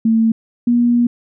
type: tone pair in turn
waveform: sine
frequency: 224.6 / 239.6 Hz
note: A3 / A#3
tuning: +36 / +48 cents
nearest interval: minor second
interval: 112 cents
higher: second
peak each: -10 dBFS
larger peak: neither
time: 0.05-0.32 / 0.67-1.07 s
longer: second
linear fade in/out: 5 ms
effects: none